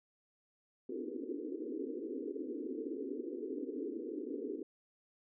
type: band-pass noise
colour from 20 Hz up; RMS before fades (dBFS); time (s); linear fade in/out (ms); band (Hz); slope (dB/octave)
pink; -41; 0.89-4.63; 5; 250 to 470; 96
effects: none